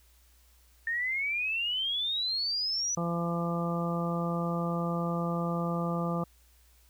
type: exponential sweep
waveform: sine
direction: up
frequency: 1808 to 5990 Hz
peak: -28 dBFS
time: 0.87-2.95 s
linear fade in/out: 2 ms
type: harmonic tone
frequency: 170.4 Hz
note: F3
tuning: 42 cents flat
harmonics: 1 / 2 / 3 / 4 / 5 / 6 / 7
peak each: -30 / -39 / -36 / -39 / -42 / -45 / -37 dBFS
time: 2.97-6.24 s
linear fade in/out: 5 ms
effects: added 60 Hz sine -60 dBFS peak until 6.89 s + white hiss -65 dBFS RMS until 6.89 s